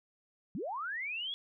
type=linear sweep; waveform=sine; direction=up; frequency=148.9 to 3408 Hz; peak=-35 dBFS; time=0.55-1.34 s; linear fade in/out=0 ms; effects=none